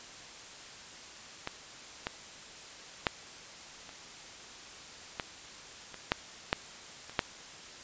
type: clicks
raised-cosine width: 0.3 ms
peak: -18 / -16 / -9 / -30 / -16 / -27 / -9 / -9 / -29 / -9 dBFS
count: 10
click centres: 1.474 / 2.069 / 3.068 / 3.892 / 5.198 / 5.943 / 6.119 / 6.529 / 7.096 / 7.192 s
effects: white hiss -48 dBFS RMS until 7.83 s + resampled to 16000 Hz